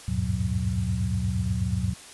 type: tone cluster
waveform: sine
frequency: 75.5 / 94.2 / 102.6 / 120.8 / 183 Hz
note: D2 / F#2 / G#2 / B2 / F#3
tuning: +48 / +32 / -21 / -38 / -19 cents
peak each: -30 dBFS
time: 0.08-1.94 s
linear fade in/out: 5 ms
effects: white hiss -45 dBFS RMS until 2.13 s + resampled to 24000 Hz